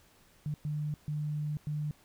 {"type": "tone bursts at uneven times", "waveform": "sine", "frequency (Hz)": 150, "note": "D3", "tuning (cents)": 37, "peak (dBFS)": -31, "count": 4, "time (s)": [[0.46, 0.54], [0.65, 0.94], [1.08, 1.57], [1.67, 1.91]], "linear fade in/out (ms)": 0, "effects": ["pink hiss -63 dBFS RMS until 2.04 s"]}